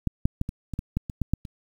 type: clicks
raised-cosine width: 5 ms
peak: -11 / -8 / -12 / -18 / -19 / -15 / -12 / -20 / -12 / -9 / -25 dBFS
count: 11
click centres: 0.073 / 0.255 / 0.414 / 0.491 / 0.737 / 0.791 / 0.97 / 1.098 / 1.217 / 1.336 / 1.452 s
effects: 8-bit